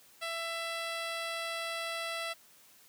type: tone with low-pass filter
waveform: 10% pulse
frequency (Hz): 666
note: E5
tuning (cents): +18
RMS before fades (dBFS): -37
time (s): 0.21-2.34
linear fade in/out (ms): 20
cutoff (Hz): 9500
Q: 0.74
effects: white hiss -60 dBFS RMS until 2.88 s + high-pass 80 Hz 12 dB/octave